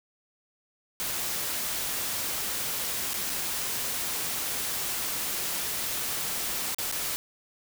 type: noise with dropouts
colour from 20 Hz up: white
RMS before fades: -31 dBFS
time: 1-7.16 s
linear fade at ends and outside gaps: 0 ms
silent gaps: 3.134-3.141 / 3.296-3.3 / 6.746-6.785 / 6.915-6.924 s
effects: none